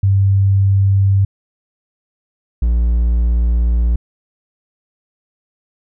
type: tone pair in turn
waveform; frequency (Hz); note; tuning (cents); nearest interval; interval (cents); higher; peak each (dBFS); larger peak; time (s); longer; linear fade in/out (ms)
sine / triangle; 98 / 58.27; G2 / A#1; 0 / 0; major sixth; 900; first; -9; neither; 0.03-1.25 / 2.62-3.96; second; 5
effects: none